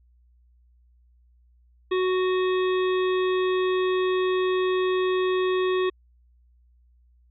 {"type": "harmonic tone with a mistuned harmonic", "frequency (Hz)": 370, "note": "F#4", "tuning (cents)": 0, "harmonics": [1, 3, 5, 7, 9, 10], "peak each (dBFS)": [-21, -31, -35, -38, -40, -41], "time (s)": [1.91, 5.9], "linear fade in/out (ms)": 10, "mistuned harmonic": 7, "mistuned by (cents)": -24, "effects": ["added 60 Hz sine -56 dBFS peak until 7.3 s"]}